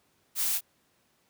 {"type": "noise", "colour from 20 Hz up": "blue", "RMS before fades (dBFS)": -28, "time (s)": [0.35, 0.61], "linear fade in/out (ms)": 50, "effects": ["pink hiss -69 dBFS RMS until 1.29 s", "high-pass 100 Hz 12 dB/octave"]}